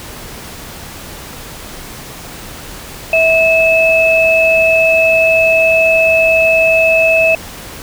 sine tone pair together, 649.8 / 2599 Hz, E5 / E7, -25 / -25 cents, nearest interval 2 octaves, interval 2400 cents, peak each -10 dBFS, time 3.13-7.35 s, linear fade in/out 2 ms, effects pink hiss -30 dBFS RMS until 7.82 s

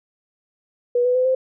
sine tone with pitch steps, 486.5 / 497.3 / 508.3 / 519.6 Hz, B4 / B4 / B4 / C5, -26 / +12 / +50 / -12 cents, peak -15 dBFS, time 0.95-1.35 s, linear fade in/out 5 ms, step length 100 ms, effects none

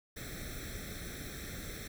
pink noise with comb filter, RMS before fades -43 dBFS, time 0.16-1.88 s, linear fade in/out 10 ms, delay 0.52 ms, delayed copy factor +1, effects none

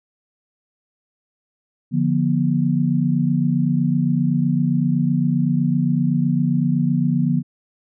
sine chord, B diminished, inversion first, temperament equal with one note detuned, 146.83 / 174.61 / 240.7 Hz, D3 / F3 / B3, 0 / 0 / -44 cents, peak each -20 dBFS, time 1.91-7.43 s, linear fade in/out 50 ms, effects none

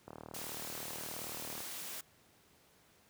click train, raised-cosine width 1 ms, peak -32 dBFS, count 60, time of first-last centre 0.08-1.605 s, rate 38.7 Hz
white high-pass noise, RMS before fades -44 dBFS, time 0.34-2.01 s, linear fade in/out 5 ms, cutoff 140 Hz, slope 12 dB/octave
effects pink hiss -66 dBFS RMS until 3.09 s + high-pass 80 Hz 12 dB/octave

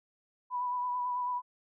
sine tone with vibrato, 987.8 Hz, B5, in tune, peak -30 dBFS, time 0.5-1.42 s, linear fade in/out 50 ms, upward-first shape sine, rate 9.1 Hz, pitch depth 23 cents each way, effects none

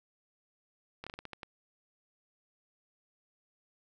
slowing click train, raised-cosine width 0.3 ms, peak -26 dBFS, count 8, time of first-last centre 1.04-1.432 s, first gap 26 ms, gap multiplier 1.25, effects none

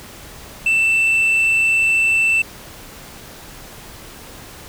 sine tone, 2664 Hz, E7, 18 cents sharp, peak -10 dBFS, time 0.66-2.42 s, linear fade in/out 5 ms, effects tanh soft clip ceiling -12 dBFS + pink hiss -38 dBFS RMS until 4.68 s

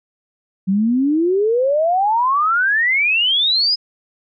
sine exponential sweep, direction up, 185 to 5110 Hz, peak -13 dBFS, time 0.67-3.76 s, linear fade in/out 20 ms, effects none

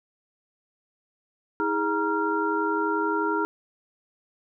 sine tone cluster, 321.5 / 412.9 / 942 / 1383 Hz, E4 / G#4 / A#5 / F6, -43 / -10 / +18 / -17 cents, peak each -28 dBFS, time 1.6-3.45 s, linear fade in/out 0 ms, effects none

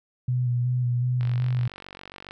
sine tone with vibrato, 123.47 Hz, B2, in tune, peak -21 dBFS, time 0.28-1.68 s, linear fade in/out 5 ms, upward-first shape square, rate 2.7 Hz, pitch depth 22 cents each way
click train, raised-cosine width 0.3 ms, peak -24 dBFS, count 53, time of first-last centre 1.21-2.309 s, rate 47.3 Hz
effects none

